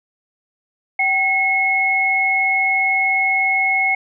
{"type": "tone pair together", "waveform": "sine", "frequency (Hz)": [769.7, 2177], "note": ["G5", "C#7"], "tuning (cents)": [-32, -32], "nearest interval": "octave + tritone", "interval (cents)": 1800, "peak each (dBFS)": [-21, -15], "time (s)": [0.99, 3.95], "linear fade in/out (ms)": 5, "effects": []}